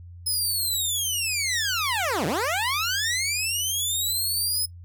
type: linear two-way sweep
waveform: 15% pulse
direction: down then up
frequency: 5150 to 134.3 to 5150 Hz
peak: -17 dBFS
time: 0.26-4.66 s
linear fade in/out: 10 ms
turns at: 2.26 s
effects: noise-tail reverb RT60 0.1 s tail -19 dB re dry + added 87 Hz sine -40 dBFS peak until 4.84 s